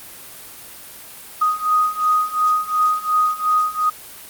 sine beating tone pair, 1244.5 / 1247.3 Hz, D#6 / D#6, 0 / +4 cents, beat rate 2.8 Hz, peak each -19 / -17 dBFS, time 1.41-3.9 s, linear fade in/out 10 ms, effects white hiss -38 dBFS RMS until 4.29 s + Opus 32 kbps

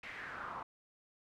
brown noise with band-pass filter sweep, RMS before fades -45 dBFS, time 0.03-0.63 s, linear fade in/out 5 ms, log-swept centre 2300 to 1000 Hz, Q 4.2, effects none

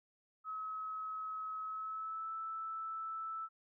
sine tone with pitch glide, 1283 to 1316.8 Hz, E6 to E6, -47 to -2 cents, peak -39 dBFS, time 0.44-3.49 s, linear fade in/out 50 ms, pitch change +45 cents, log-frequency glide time 1.63-2.32 s, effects none

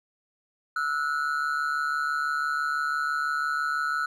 triangle ring-modulated tone, 1389 Hz, F6, 10 cents flat, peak -20 dBFS, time 0.76-4.06 s, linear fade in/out 5 ms, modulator 73 Hz, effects none

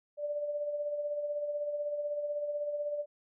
sine tone with tremolo, 587.3 Hz, D5, in tune, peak -30 dBFS, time 0.17-3.06 s, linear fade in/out 50 ms, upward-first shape sine, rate 16 Hz, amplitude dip 45%, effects none

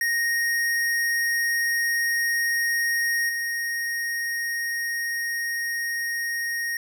square tone with level steps, 1864.7 Hz, A#6, in tune, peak -22 / -26 dBFS, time 0.01-6.77 s, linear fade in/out 2 ms, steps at 3.29 s, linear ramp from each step 2 ms, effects none

